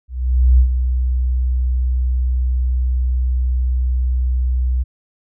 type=tone with ADSR envelope; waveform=sine; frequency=62.7 Hz; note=B1; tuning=27 cents sharp; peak=-6 dBFS; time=0.08-4.84 s; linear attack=510 ms; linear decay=85 ms; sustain=-8 dB; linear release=21 ms; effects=none